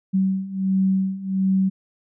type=beating tone pair; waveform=sine; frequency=190 / 191.4 Hz; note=F#3 / G3; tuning=+46 / -41 cents; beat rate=1.4 Hz; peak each=-23 / -20 dBFS; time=0.13-1.7 s; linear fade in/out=20 ms; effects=none